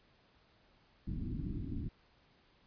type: low-pass noise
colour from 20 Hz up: pink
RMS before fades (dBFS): -39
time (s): 1.07-1.89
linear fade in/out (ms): 5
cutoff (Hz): 320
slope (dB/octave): 48
effects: pink hiss -68 dBFS RMS until 2.66 s + resampled to 11025 Hz